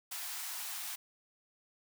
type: high-pass noise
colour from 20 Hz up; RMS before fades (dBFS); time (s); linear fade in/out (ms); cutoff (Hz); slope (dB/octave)
white; -41; 0.11-0.96; 10; 680; 96
effects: none